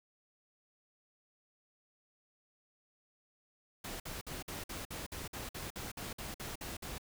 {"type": "noise bursts", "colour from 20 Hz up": "pink", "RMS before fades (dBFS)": -43, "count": 15, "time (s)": [3.84, 6.982], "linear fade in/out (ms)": 5, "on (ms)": 160, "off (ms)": 53, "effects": []}